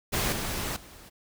pink noise with level steps, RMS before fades -27 / -32 / -49 dBFS, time 0.12-1.1 s, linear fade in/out 20 ms, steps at 0.32 / 0.76 s, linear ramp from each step 5 ms, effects none

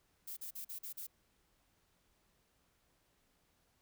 violet noise bursts, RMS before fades -45 dBFS, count 6, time 0.27-1.069 s, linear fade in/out 10 ms, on 99 ms, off 41 ms, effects pink hiss -75 dBFS RMS until 3.81 s

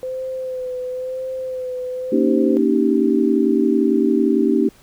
sine tone with vibrato, 512 Hz, C5, 38 cents flat, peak -23 dBFS, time 0.03-2.57 s, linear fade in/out 0 ms, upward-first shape sine, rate 0.98 Hz, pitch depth 28 cents each way
sine chord, Eb dominant seventh, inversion second, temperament just, 233.3 / 280 / 311.1 / 388.9 Hz, Bb3 / Db4 / Eb4 / G4, +2 / +18 / 0 / -14 cents, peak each -19 dBFS, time 2.12-4.69 s, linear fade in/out 5 ms
effects pink hiss -51 dBFS RMS until 4.82 s

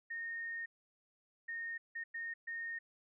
sine tone bursts at uneven times, 1843 Hz, A#6, 20 cents flat, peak -39 dBFS, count 5, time 0.1-0.66 / 1.48-1.78 / 1.95-2.04 / 2.14-2.34 / 2.47-2.79 s, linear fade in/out 10 ms, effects none

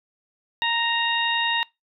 harmonic tone, 931 Hz, A#5, 2 cents flat, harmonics 1 / 2 / 3 / 4, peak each -26 / -26 / -26 / -26 dBFS, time 0.62-1.63 s, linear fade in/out 0 ms, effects noise-tail reverb RT60 0.2 s tail -24 dB re dry

